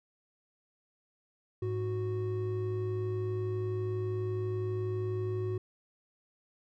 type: tone pair together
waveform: triangle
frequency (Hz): 105.54 / 368.8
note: G#2 / F#4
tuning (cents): +28 / -6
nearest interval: octave + minor seventh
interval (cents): 2166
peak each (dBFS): -31 / -32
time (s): 1.62-5.58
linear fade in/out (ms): 5
effects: none